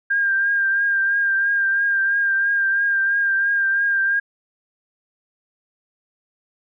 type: tone with vibrato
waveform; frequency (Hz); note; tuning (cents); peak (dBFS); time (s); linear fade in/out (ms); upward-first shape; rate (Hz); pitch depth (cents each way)
sine; 1600; G6; +35; -16; 0.1-4.2; 10; triangle; 3; 34
effects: none